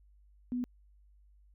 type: tone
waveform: sine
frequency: 246.9 Hz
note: B3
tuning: in tune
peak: -31 dBFS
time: 0.52-0.64 s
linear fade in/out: 0 ms
effects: added 50 Hz sine -59 dBFS peak until 1.54 s